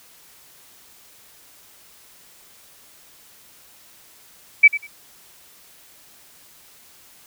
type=tone with echo; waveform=sine; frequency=2300 Hz; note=D7; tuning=37 cents flat; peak=-5 dBFS; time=4.63-4.68 s; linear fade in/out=10 ms; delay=96 ms; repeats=2; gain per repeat=-15 dB; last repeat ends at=4.872 s; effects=white hiss -50 dBFS RMS until 7.26 s